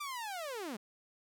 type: linear sweep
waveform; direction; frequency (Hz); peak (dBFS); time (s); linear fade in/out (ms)
sawtooth; down; 1200 to 190; -35; 0-0.77; 10
effects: none